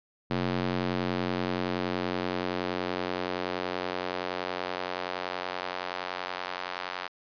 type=tone with high-pass filter sweep; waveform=square; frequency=45.3 Hz; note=F#1; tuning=36 cents flat; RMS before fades=-32 dBFS; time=0.3-7.08 s; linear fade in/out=10 ms; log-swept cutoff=180 to 980 Hz; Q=0.97; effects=resampled to 11025 Hz

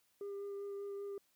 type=tone with vibrato; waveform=sine; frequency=400.9 Hz; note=G4; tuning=39 cents sharp; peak=-38 dBFS; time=0.21-1.18 s; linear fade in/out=2 ms; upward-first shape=sine; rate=5.1 Hz; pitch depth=12 cents each way; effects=tanh soft clip ceiling -40 dBFS + white hiss -75 dBFS RMS until 1.35 s

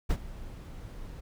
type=noise with ADSR envelope; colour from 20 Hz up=brown; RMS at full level=-24 dBFS; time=0.09-1.21 s; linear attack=18 ms; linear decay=57 ms; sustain=-18 dB; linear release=15 ms; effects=none

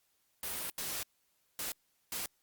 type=noise bursts at uneven times; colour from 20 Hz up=white; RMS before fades=-38 dBFS; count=4; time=0.43-0.7 / 0.78-1.03 / 1.59-1.72 / 2.12-2.26 s; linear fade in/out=2 ms; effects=white hiss -75 dBFS RMS until 2.42 s + Opus 48 kbps

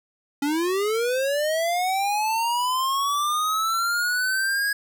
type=linear sweep; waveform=square; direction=up; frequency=277.2 to 1661.2 Hz; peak=-22 dBFS; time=0.42-4.73 s; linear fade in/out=5 ms; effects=none

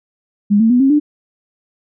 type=tone with pitch steps; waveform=sine; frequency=204.8 / 224.6 / 246.4 / 270.2 / 296.4 Hz; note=G#3 / A3 / B3 / C#4 / D4; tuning=-24 / +36 / -4 / -44 / +16 cents; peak=-8 dBFS; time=0.5-1 s; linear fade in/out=20 ms; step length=100 ms; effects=none

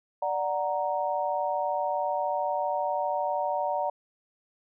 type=chord; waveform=sine; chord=D augmented; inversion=none; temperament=equal; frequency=587.3 / 740 / 932.3 Hz; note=D5 / F#5 / A#5; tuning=0 / 0 / 0 cents; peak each=-30 dBFS; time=0.22-3.9 s; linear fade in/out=5 ms; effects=none

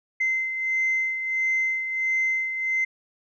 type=beating tone pair; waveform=sine; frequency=2070 / 2071.5 Hz; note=C7 / C7; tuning=-19 / -18 cents; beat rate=1.5 Hz; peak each=-22 / -30 dBFS; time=0.2-2.85 s; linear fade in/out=10 ms; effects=tanh soft clip ceiling -16 dBFS

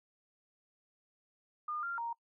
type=tone with pitch steps; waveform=sine; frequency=1214 / 1388 / 933 Hz; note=D#6 / F6 / A#5; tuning=-43 / -11 / +1 cents; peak=-35 dBFS; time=1.68-2.13 s; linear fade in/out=5 ms; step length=150 ms; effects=noise-tail reverb RT60 0.1 s tail -24 dB re dry

